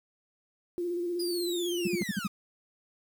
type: tone with vibrato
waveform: sine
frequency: 349.2 Hz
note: F4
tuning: in tune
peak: -29 dBFS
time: 0.78-2.02 s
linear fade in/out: 0 ms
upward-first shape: square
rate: 16 Hz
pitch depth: 29 cents each way
type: linear sweep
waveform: sawtooth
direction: down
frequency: 4979 to 1193 Hz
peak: -32 dBFS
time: 1.19-2.28 s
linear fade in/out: 10 ms
type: tone bursts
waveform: sine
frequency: 198.8 Hz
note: G3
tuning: 25 cents sharp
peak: -26 dBFS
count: 6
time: 1.85-2.271 s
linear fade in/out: 5 ms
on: 26 ms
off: 53 ms
effects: 9-bit